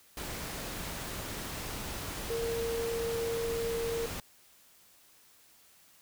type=tone in noise; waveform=sine; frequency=461.5 Hz; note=A#4; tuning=17 cents flat; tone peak=-31 dBFS; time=2.3-4.06 s; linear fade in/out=2 ms; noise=pink; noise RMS=-39 dBFS; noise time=0.17-4.2 s; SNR=+5 dB; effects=white hiss -61 dBFS RMS until 6.01 s